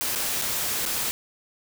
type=noise with dropouts; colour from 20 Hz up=white; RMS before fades=-27 dBFS; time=0.01-1.11 s; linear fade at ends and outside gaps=0 ms; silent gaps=0.151-0.158 / 0.415-0.42 / 0.854-0.861 s; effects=none